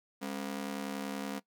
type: ring-modulated tone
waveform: sawtooth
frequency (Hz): 238.8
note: A#3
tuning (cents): +42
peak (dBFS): -29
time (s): 0.21-1.4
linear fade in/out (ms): 20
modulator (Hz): 35.3
effects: noise-tail reverb RT60 0.1 s tail -19 dB re dry